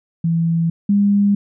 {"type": "tone pair in turn", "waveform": "sine", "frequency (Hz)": [166.1, 202.2], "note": ["E3", "G#3"], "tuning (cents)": [13, -46], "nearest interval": "minor third", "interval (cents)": 341, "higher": "second", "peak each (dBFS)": [-14, -11], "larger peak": "second", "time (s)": [[0.24, 0.7], [0.89, 1.35]], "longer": "neither", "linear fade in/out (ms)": 5, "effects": []}